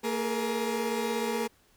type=tone cluster; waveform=30% pulse; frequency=228.5 / 420.7 / 473.5 Hz; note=A#3 / G#4 / A#4; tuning=-34 / +22 / +27 cents; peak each=-30 dBFS; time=0.03-1.48 s; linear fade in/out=20 ms; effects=pink hiss -64 dBFS RMS until 1.76 s